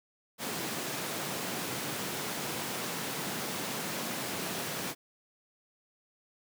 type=high-pass noise; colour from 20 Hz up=pink; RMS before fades=-36 dBFS; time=0.38-4.95 s; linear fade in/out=50 ms; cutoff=140 Hz; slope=24 dB/octave; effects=none